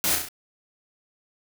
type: noise with echo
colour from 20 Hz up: white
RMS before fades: -24 dBFS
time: 0.04-0.15 s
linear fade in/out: 0 ms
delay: 34 ms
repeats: 4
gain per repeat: -4 dB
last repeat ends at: 0.286 s
effects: none

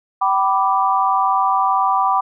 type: chord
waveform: sine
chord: G major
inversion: none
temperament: equal with one note detuned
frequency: 770.5 / 987.8 / 1174.7 Hz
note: G5 / B5 / D6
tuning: -30 / 0 / 0 cents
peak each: -18 dBFS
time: 0.21-2.21 s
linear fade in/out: 10 ms
effects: none

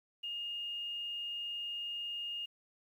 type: tone with quantisation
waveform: sine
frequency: 2839 Hz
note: F7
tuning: 28 cents sharp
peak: -37 dBFS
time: 0.23-2.46 s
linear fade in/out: 10 ms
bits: 11
effects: none

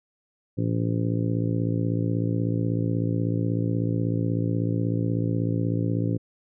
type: harmonic tone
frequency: 56.3 Hz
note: A1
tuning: 40 cents sharp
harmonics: 2 / 3 / 4 / 5 / 6 / 7 / 8 / 9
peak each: -25 / -28 / -38 / -29 / -35 / -37 / -43 / -37 dBFS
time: 0.57-6.18 s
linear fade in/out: 20 ms
effects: none

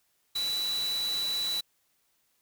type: tone in noise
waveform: sine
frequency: 3951 Hz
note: B7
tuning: in tune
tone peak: -28 dBFS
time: 0.35-1.61 s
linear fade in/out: 10 ms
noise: white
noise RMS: -39 dBFS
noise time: 0.35-1.61 s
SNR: +8 dB
effects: white hiss -72 dBFS RMS until 2.41 s

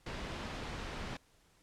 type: low-pass noise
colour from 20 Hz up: pink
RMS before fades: -42 dBFS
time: 0.06-1.17 s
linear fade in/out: 5 ms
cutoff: 3900 Hz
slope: 12 dB/octave
effects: pink hiss -68 dBFS RMS until 1.62 s + low-pass 11000 Hz 12 dB/octave

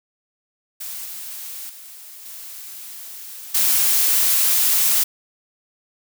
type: noise with level steps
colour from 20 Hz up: blue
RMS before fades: -31 / -33 / -40 / -36 / -17 dBFS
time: 0.8-5.04 s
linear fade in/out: 10 ms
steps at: 1.05 / 1.69 / 2.25 / 3.54 s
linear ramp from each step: 10 ms
effects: none

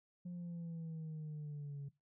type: exponential sweep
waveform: sine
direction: down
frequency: 178.3 to 139.7 Hz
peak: -40 dBFS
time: 0.25-1.89 s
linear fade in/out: 10 ms
effects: noise-tail reverb RT60 0.2 s tail -19 dB re dry + tanh soft clip ceiling -41 dBFS

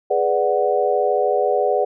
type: chord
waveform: sine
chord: G# half-diminished seventh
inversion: none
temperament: equal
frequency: 415.3 / 493.9 / 587.3 / 740 Hz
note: G#4 / B4 / D5 / F#5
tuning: 0 / 0 / 0 / 0 cents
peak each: -21 dBFS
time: 0.1-1.85 s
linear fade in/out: 10 ms
effects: none

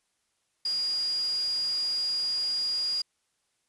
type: tone in noise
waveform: sine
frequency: 4850 Hz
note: D#8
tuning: 45 cents flat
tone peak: -26 dBFS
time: 0.65-3.02 s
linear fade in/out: 5 ms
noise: white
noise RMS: -44 dBFS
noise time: 0.65-3.02 s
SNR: +15 dB
effects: white hiss -75 dBFS RMS until 3.68 s + resampled to 24000 Hz

